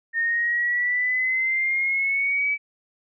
sine exponential sweep, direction up, 1829 to 2299 Hz, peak -20 dBFS, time 0.13-2.58 s, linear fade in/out 50 ms, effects none

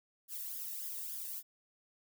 violet noise with flanger, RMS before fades -42 dBFS, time 0.28-1.43 s, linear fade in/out 50 ms, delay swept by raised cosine 0.58 to 1.12 ms, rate 3.5 Hz, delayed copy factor +0.9, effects none

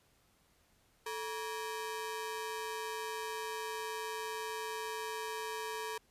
sawtooth ring-modulated tone, 698.5 Hz, F5, in tune, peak -31 dBFS, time 1.06-5.98 s, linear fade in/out 5 ms, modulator 259 Hz, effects pink hiss -70 dBFS RMS until 6.1 s + resampled to 32000 Hz

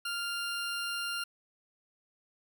20% pulse tone, 1396.9 Hz, F6, in tune, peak -28 dBFS, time 0.05-1.24 s, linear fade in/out 5 ms, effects none

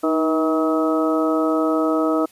harmonic tone with a mistuned harmonic, 160 Hz, D#3, 49 cents sharp, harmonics 2 / 3 / 4 / 5 / 6 / 7 / 8, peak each -19 / -24 / -23 / -34 / -35 / -34 / -25 dBFS, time 0.03-2.26 s, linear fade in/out 10 ms, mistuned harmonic 2, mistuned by -38 cents, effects white hiss -52 dBFS RMS until 2.31 s + resampled to 32000 Hz

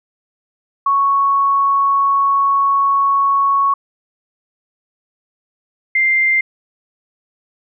sine tone pair in turn, 1108.7 / 2094 Hz, C#6 / C7, 0 / +1 cents, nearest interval major seventh, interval 1101 cents, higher second, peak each -11 dBFS, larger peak neither, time 0.86-3.74 / 5.95-6.41 s, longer first, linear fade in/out 5 ms, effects none

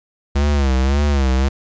square tone with vibrato, 68.8 Hz, C#2, 12 cents flat, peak -14 dBFS, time 0.35-1.49 s, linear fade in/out 10 ms, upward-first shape sine, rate 1.8 Hz, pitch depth 110 cents each way, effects resampled to 16000 Hz + 9-bit

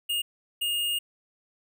square tone bursts at uneven times, 2842 Hz, F7, 30 cents sharp, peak -26 dBFS, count 2, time 0.09-0.22 / 0.61-0.99 s, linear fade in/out 10 ms, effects none

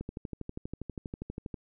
click train, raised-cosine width 3 ms, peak -24 dBFS, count 20, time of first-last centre 0.01-1.542 s, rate 12.4 Hz, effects none

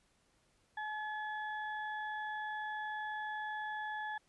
harmonic tone, 854 Hz, G#5, 48 cents sharp, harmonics 1 / 2 / 4, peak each -40 / -41 / -56 dBFS, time 0.77-4.18 s, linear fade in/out 5 ms, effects pink hiss -73 dBFS RMS until 4.28 s + resampled to 24000 Hz

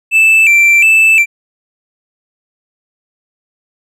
triangle tone with vibrato, 2489 Hz, D#7, in tune, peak -3 dBFS, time 0.11-1.26 s, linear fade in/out 50 ms, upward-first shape square, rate 1.4 Hz, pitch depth 100 cents each way, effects none

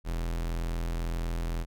45% pulse tone, 41.93 Hz, E1, 30 cents sharp, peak -29 dBFS, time 0.04-1.66 s, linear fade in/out 50 ms, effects none

